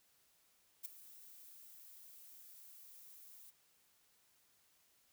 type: noise with ADSR envelope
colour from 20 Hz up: violet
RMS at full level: -42 dBFS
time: 0.83-3.51 s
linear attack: 22 ms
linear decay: 12 ms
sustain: -16 dB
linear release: 17 ms
effects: white hiss -73 dBFS RMS until 5.12 s